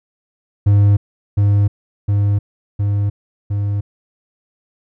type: tone with echo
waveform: triangle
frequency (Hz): 101.7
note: G#2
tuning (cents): -36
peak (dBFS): -6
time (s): 0.66-0.97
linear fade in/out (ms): 10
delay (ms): 710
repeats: 4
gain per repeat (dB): -2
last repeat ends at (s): 3.81
effects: none